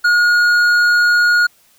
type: tone with hard clipping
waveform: triangle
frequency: 1437 Hz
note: F6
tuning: 49 cents sharp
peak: -11 dBFS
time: 0.04-1.47 s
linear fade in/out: 10 ms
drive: 10 dB
effects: white hiss -53 dBFS RMS until 1.78 s